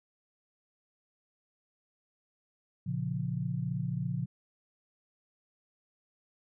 sine chord, Bb minor, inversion none, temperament just, 116.54 / 139.85 / 174.81 Hz, Bb2 / Db3 / F3, 0 / +16 / +2 cents, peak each -36 / -34 / -35 dBFS, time 2.86-4.26 s, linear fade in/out 10 ms, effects none

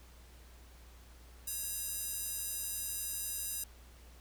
square tone with high-pass filter, 552 Hz, C#5, 7 cents flat, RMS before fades -39 dBFS, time 1.47-3.64 s, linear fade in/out 5 ms, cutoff 8900 Hz, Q 1, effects added 60 Hz sine -54 dBFS peak until 4.2 s + pink hiss -61 dBFS RMS until 4.2 s

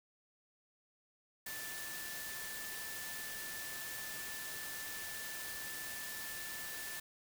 sine tone in noise, 1758 Hz, A6, 2 cents flat, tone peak -47 dBFS, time 1.46-7 s, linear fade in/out 5 ms, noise white, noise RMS -45 dBFS, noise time 1.46-7 s, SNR -5 dB, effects none

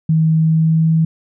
sine tone with pitch glide, 159.5 to 161.35 Hz, D#3 to E3, +43 to -37 cents, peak -10 dBFS, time 0.09-1.05 s, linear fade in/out 5 ms, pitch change +20 cents, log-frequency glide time 0.35-0.92 s, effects none

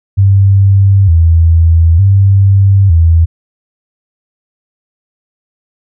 sine tone with vibrato, 90 Hz, F#2, 47 cents flat, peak -3 dBFS, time 0.17-3.26 s, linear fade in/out 20 ms, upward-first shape square, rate 0.55 Hz, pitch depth 150 cents each way, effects none

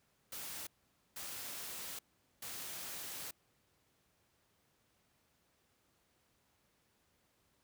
white noise bursts at uneven times, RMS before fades -45 dBFS, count 3, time 0.32-0.67 / 1.16-1.99 / 2.42-3.31 s, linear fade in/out 5 ms, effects pink hiss -75 dBFS RMS until 7.63 s + high-pass 60 Hz 12 dB/octave

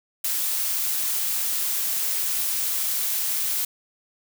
blue noise, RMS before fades -25 dBFS, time 0.24-3.65 s, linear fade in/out 5 ms, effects none

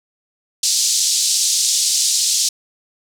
white band-pass noise, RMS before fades -17 dBFS, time 0.63-2.49 s, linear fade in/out 5 ms, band 4100 to 7900 Hz, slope 24 dB/octave, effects none

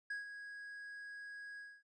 triangle tone with ADSR envelope, 1654 Hz, G#6, 8 cents flat, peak -36 dBFS, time 0.1-1.83 s, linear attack 6 ms, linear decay 140 ms, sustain -9 dB, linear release 250 ms, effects resampled to 24000 Hz

